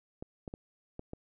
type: clicks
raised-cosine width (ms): 2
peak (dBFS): -27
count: 5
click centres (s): 0.225 / 0.478 / 0.539 / 0.994 / 1.134
effects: none